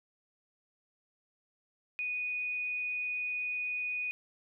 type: tone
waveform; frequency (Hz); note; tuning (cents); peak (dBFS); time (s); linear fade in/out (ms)
sine; 2477; D#7; -8; -32; 1.99-4.11; 0
effects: none